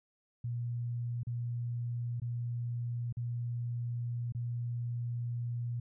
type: tone with dropouts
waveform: sine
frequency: 119.6 Hz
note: A#2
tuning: 45 cents sharp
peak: -33 dBFS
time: 0.44-5.8 s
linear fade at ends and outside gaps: 5 ms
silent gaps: 1.233-1.269 / 2.2-2.218 / 3.126-3.169 / 4.323-4.348 s
effects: none